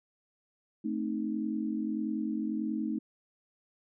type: chord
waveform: sine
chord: A diminished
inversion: none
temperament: equal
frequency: 220 / 261.6 / 311.1 Hz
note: A3 / C4 / Eb4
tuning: 0 / 0 / 0 cents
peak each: -33 / -37 / -34 dBFS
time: 0.84-2.99 s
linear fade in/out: 10 ms
effects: none